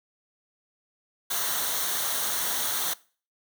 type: noise with comb filter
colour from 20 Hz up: white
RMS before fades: -28 dBFS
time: 1.3-2.94 s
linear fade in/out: 10 ms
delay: 0.4 ms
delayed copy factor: -0.6
effects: noise-tail reverb RT60 0.4 s tail -21 dB re dry